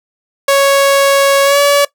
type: tone with pitch glide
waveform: sawtooth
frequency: 554.4 to 570.3 Hz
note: C#5 to C#5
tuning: 0 to +49 cents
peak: -3 dBFS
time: 0.48-1.85 s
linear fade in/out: 5 ms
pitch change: +49 cents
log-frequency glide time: 1.44-1.59 s
effects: noise-tail reverb RT60 0.1 s tail -19 dB re dry